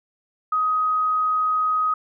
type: tone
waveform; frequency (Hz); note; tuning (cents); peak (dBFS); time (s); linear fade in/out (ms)
sine; 1257; D#6; +17; -18; 0.52-1.94; 5
effects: none